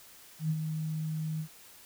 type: tone with ADSR envelope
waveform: sine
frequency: 157.1 Hz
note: D#3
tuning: 17 cents sharp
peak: -25 dBFS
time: 0.39-1.48 s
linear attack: 110 ms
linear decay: 49 ms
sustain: -6 dB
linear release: 79 ms
effects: white hiss -54 dBFS RMS until 1.85 s